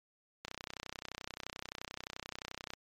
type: click train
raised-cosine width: 0.2 ms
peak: -23 dBFS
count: 73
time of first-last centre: 0.45-2.736 s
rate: 31.5 Hz
effects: MP3 96 kbps